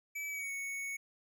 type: tone with pitch glide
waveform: square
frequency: 2300 to 2219 Hz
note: D7 to C#7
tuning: -37 to +1 cents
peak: -38 dBFS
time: 0.15-0.97 s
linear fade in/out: 10 ms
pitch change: -62 cents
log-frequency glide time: 0.29-0.51 s
effects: none